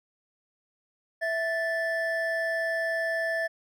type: tone pair together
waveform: triangle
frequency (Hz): 658 / 1756.6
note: E5 / A6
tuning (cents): -3 / -3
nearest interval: octave + perfect fourth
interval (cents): 1700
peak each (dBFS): -27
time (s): 1.21-3.48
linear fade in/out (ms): 20
effects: none